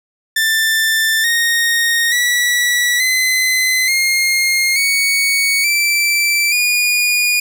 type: tone with pitch steps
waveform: sawtooth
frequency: 1776 / 1858.9 / 1945.7 / 2037 / 2132 / 2231 / 2335 / 2444 Hz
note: A6 / A#6 / B6 / C7 / C7 / C#7 / D7 / D#7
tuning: +16 / -5 / -26 / -47 / +32 / +11 / -11 / -32 cents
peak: -9 dBFS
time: 0.36-7.4 s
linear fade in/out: 5 ms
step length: 880 ms
effects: none